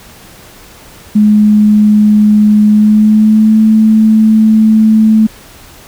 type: tone with pitch glide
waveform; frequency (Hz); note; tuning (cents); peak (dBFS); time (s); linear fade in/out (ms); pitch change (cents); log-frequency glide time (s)
sine; 210.8 to 218.4; G#3 to A3; +26 to -13; -3; 1.15-5.27; 10; +61; 2.68-3.59
effects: pink hiss -36 dBFS RMS until 5.87 s